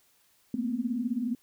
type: tone cluster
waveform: sine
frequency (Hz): 221.7 / 237.2 / 256.2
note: A3 / A#3 / C4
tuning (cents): +13 / +30 / -36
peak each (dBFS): -34 / -31 / -32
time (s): 0.54-1.35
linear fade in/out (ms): 2
effects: white hiss -66 dBFS RMS until 1.42 s